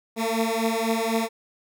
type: beating tone pair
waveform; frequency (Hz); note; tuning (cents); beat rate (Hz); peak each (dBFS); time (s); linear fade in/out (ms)
15% pulse; 224 / 228; A3 / A#3; +31 / -38; 4; -19; 0.16-1.29; 50
effects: none